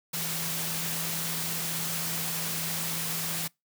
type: tone in noise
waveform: sine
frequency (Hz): 164.4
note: E3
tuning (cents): -4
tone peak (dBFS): -38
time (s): 0.13-3.48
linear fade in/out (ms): 10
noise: white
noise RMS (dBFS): -32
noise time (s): 0.13-3.48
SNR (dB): -9
effects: noise-tail reverb RT60 0.2 s tail -25 dB re dry + high-pass 100 Hz 12 dB/octave